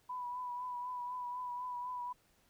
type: tone with vibrato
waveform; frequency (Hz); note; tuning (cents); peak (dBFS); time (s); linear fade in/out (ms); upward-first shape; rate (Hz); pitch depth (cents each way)
sine; 987.8; B5; 0; -38; 0.09-2.13; 10; triangle; 4; 35
effects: pink hiss -71 dBFS RMS until 2.49 s